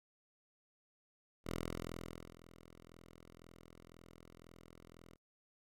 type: tone with ADSR envelope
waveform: 5% pulse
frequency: 41.96 Hz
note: E1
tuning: 31 cents sharp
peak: -27 dBFS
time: 1.44-5.16 s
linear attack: 53 ms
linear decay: 870 ms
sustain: -19 dB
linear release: 7 ms
effects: AAC 64 kbps